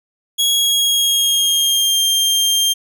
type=tone with pitch glide; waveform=sawtooth; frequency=3322 to 3189 Hz; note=G#7 to G7; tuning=0 to +29 cents; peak=-10 dBFS; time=0.38-2.74 s; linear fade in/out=20 ms; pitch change=-71 cents; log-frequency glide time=0.51-2.02 s; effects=none